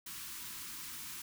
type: band-stop noise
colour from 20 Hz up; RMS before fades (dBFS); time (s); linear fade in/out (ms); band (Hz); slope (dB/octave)
white; -45; 0.06-1.22; 5; 370 to 910; 96
effects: none